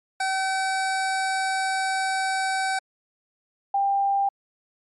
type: tone pair in turn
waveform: 25% pulse / sine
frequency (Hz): 765 / 793.9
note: G5 / G5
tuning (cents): -42 / +22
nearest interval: minor second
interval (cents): 64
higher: second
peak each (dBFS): -19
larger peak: neither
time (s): 0.2-2.79 / 3.74-4.29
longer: first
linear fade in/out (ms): 5
effects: MP3 48 kbps